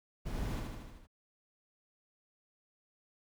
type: noise with echo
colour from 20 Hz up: brown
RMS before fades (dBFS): -38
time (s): 0.25-0.61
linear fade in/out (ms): 20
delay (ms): 77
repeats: 6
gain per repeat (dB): -3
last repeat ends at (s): 1.072
effects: none